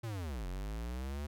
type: linear two-way sweep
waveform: square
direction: down then up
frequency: 120 to 43.65 to 74.8 Hz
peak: -38 dBFS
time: 0.03-1.27 s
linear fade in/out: 10 ms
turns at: 0.47 s
effects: none